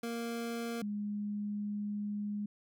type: tone pair in turn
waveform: 25% pulse / sine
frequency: 233.1 / 206.7 Hz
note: A#3 / G#3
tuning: 0 / -8 cents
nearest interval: major second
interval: 208 cents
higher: first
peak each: -32 / -34 dBFS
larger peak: first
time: 0.03-0.82 / 0.82-2.46 s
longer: second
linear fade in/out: 5 ms
effects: none